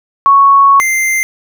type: tone pair in turn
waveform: sine / square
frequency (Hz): 1108.7 / 2087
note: C#6 / C7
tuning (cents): 0 / -5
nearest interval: major seventh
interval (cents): 1095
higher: second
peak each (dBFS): -3 / -11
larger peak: first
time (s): 0.26-0.8 / 0.8-1.23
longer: first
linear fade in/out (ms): 0
effects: none